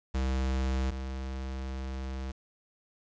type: tone pair in turn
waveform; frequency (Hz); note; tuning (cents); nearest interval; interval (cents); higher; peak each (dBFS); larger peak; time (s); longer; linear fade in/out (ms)
square; 65.41 / 65.78; C2 / C2; 0 / +10; unison; 10; second; -28 / -35; first; 0.14-0.91 / 0.91-2.32; second; 10
effects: resampled to 16000 Hz + 9-bit